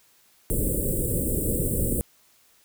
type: band-stop noise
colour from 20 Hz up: pink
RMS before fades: -25 dBFS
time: 0.5-2.01 s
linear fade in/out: 0 ms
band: 570 to 7900 Hz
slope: 96 dB/octave
effects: white hiss -60 dBFS RMS until 2.64 s